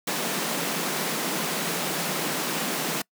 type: high-pass noise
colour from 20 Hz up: pink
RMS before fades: -28 dBFS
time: 0.07-3.02 s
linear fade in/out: 5 ms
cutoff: 150 Hz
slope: 96 dB/octave
effects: noise-tail reverb RT60 0.1 s tail -25 dB re dry